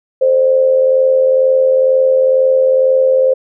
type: tone with amplitude modulation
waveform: sine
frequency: 523.3 Hz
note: C5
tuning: in tune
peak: -5 dBFS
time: 0.21-3.34 s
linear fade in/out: 10 ms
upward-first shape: sine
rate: 82.1 Hz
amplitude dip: 55%
effects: none